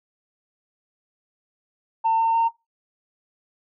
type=tone with pitch steps; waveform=sine; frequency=900 / 907.8 / 915.7 Hz; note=A5 / A#5 / A#5; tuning=+39 / -46 / -31 cents; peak=-15 dBFS; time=2.04-2.49 s; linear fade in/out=20 ms; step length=150 ms; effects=noise-tail reverb RT60 0.2 s tail -19 dB re dry + tanh soft clip ceiling -14 dBFS